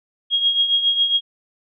sine tone with tremolo, 3274 Hz, G#7, 25 cents flat, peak -12 dBFS, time 0.3-1.21 s, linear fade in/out 50 ms, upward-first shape triangle, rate 7.3 Hz, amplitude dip 70%, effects none

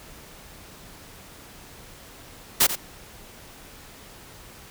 white noise with echo, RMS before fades -17 dBFS, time 2.6-2.67 s, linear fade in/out 10 ms, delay 88 ms, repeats 1, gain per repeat -11 dB, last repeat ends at 2.758 s, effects pink hiss -46 dBFS RMS until 4.7 s

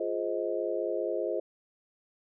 sine chord, F minor seventh, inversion none, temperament just, 349.2 / 419.1 / 523.8 / 628.6 Hz, F4 / Ab4 / C5 / Eb5, 0 / +16 / +2 / +18 cents, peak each -34 dBFS, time 0-1.4 s, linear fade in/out 5 ms, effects none

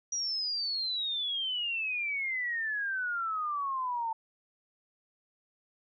sine exponential sweep, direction down, 5810 to 889 Hz, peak -30 dBFS, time 0.12-4.13 s, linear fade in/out 5 ms, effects none

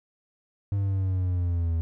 triangle linear sweep, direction down, 100.6 to 81.3 Hz, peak -21 dBFS, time 0.72-1.81 s, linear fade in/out 0 ms, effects none

